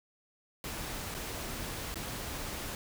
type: noise with dropouts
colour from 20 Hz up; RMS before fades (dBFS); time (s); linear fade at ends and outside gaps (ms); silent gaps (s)
pink; -39; 0.64-2.75; 1; 1.142-1.147 / 1.943-1.957
effects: none